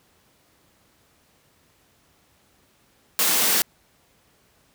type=high-pass noise; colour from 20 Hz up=white; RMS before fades=-20 dBFS; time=3.19-3.62 s; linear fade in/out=0 ms; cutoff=160 Hz; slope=96 dB/octave; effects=pink hiss -61 dBFS RMS until 4.74 s + high-pass 60 Hz 12 dB/octave